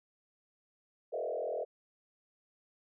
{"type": "tone with frequency modulation", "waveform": "sine", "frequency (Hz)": 554.4, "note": "C#5", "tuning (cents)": 0, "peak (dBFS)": -33, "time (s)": [1.12, 1.65], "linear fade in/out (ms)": 20, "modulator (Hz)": 41.5, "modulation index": 2.9, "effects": []}